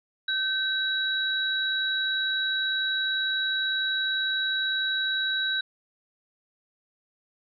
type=tone pair together; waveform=sine; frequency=1543 / 3888 Hz; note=G6 / B7; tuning=-28 / -28 cents; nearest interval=octave + major third; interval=1600 cents; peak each=-27 dBFS; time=0.28-5.61 s; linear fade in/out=5 ms; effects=none